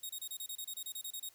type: tone bursts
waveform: 10% pulse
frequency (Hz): 3757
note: A#7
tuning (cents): +13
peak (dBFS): -32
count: 14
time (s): 0.03-1.29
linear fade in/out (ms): 5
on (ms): 64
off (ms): 28
effects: white hiss -65 dBFS RMS until 1.34 s